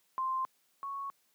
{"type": "tone pair in turn", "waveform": "sine", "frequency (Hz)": [1046.5, 1107.5], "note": ["C6", "C#6"], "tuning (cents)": [0, -2], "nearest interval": "minor second", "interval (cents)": 98, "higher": "second", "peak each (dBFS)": [-30, -36], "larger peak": "first", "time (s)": [[0.18, 0.45], [0.83, 1.1]], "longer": "neither", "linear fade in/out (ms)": 0, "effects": ["white hiss -72 dBFS RMS until 1.34 s", "high-pass 150 Hz 12 dB/octave"]}